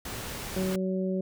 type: noise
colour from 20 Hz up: pink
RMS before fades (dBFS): -37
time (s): 0.05-0.76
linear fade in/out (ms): 5
type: harmonic tone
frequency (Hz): 187.7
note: F#3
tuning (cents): +25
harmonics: 1 / 2 / 3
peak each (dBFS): -28 / -32 / -35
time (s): 0.56-1.21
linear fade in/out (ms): 5
effects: none